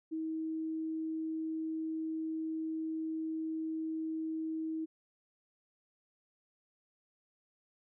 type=tone; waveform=sine; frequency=319 Hz; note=D#4; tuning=43 cents sharp; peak=-34 dBFS; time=0.11-4.86 s; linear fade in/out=20 ms; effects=none